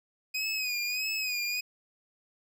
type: tone with vibrato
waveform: 25% pulse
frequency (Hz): 2500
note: D#7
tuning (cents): +8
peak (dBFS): -26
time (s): 0.34-1.61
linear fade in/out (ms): 10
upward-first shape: sine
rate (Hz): 1.6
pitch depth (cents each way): 68
effects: none